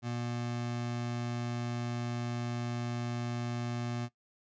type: tone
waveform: 25% pulse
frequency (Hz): 120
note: B2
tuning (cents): -49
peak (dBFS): -30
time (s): 0.02-4.09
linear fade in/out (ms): 50
effects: noise-tail reverb RT60 0.1 s tail -17 dB re dry + resampled to 16000 Hz